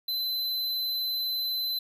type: tone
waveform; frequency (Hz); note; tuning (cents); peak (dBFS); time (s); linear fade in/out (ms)
square; 4042; B7; +39; -28; 0.08-1.79; 5
effects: none